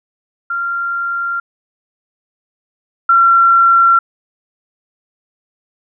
sine tone pair in turn, 1385 / 1364.4 Hz, F6 / F6, -15 / -41 cents, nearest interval unison, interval 26 cents, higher first, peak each -16 / -6 dBFS, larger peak second, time 0.5-1.4 / 3.09-3.99 s, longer neither, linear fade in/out 5 ms, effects none

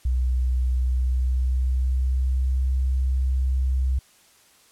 sine tone with pitch glide, 62.8 to 64.98 Hz, B1 to C2, +30 to -11 cents, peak -19 dBFS, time 0.05-3.99 s, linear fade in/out 5 ms, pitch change +59 cents, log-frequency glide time 0.74-2.72 s, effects white hiss -56 dBFS RMS until 4.71 s + low-pass 11000 Hz 12 dB/octave

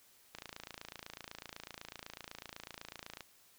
click train, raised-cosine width 0.2 ms, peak -27 dBFS, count 81, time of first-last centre 0.35-3.207 s, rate 28 Hz, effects white hiss -65 dBFS RMS until 3.58 s

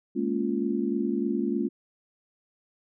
sine chord, Bb minor seventh, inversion third, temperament just, 209.8 / 233.1 / 279.7 / 349.6 Hz, Ab3 / Bb3 / Db4 / F4, +18 / 0 / +16 / +2 cents, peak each -30 dBFS, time 0.15-1.69 s, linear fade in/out 20 ms, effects none

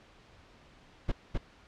brown noise with echo, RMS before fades -28 dBFS, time 1.08-1.12 s, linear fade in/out 10 ms, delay 260 ms, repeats 1, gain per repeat -2 dB, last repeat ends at 1.38 s, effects pink hiss -58 dBFS RMS until 1.67 s + low-pass 4000 Hz 12 dB/octave

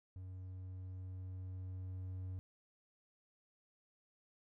triangle tone with level ramp, 92.8 Hz, F#2, 6 cents sharp, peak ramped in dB -44 to -39 dBFS, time 0.16-2.39 s, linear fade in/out 0 ms, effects none

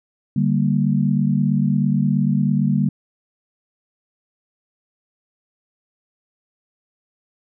sine chord, G minor, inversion second, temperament equal, 146.83 / 196 / 233.1 Hz, D3 / G3 / Bb3, 0 / 0 / 0 cents, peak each -19 / -19 / -21 dBFS, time 0.36-2.89 s, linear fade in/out 5 ms, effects none

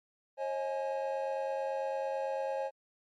triangle tone cluster, 540 / 629 / 838 Hz, C#5 / D#5 / G#5, -45 / +19 / +15 cents, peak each -32 / -38 / -36 dBFS, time 0.37-2.71 s, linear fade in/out 50 ms, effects MP3 48 kbps

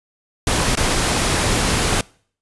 pink noise with dropouts, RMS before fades -18 dBFS, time 0.47-2.01 s, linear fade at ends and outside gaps 2 ms, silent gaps 0.754-0.772 s, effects noise-tail reverb RT60 0.5 s tail -24 dB re dry + resampled to 24000 Hz

